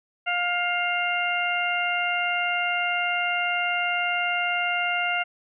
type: harmonic tone with a mistuned harmonic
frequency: 707 Hz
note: F5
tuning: 21 cents sharp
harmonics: 1 / 2 / 3 / 4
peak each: -28 / -28 / -28 / -28 dBFS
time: 0.26-5.24 s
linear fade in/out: 20 ms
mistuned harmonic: 4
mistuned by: -30 cents
effects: none